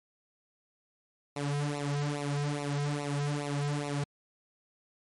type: tone with flanger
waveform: sawtooth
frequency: 144.6 Hz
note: D3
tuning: 27 cents flat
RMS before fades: -32 dBFS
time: 1.36-4.04 s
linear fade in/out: 5 ms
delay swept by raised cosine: 0.61 to 3.51 ms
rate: 2.4 Hz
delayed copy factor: -0.95
effects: MP3 48 kbps